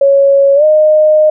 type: tone with pitch glide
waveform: sine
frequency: 554.4 to 615.1 Hz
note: C#5 to D#5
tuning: 0 to -20 cents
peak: -4 dBFS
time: 0.01-1.3 s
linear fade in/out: 5 ms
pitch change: +180 cents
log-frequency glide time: 0.55-0.64 s
effects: none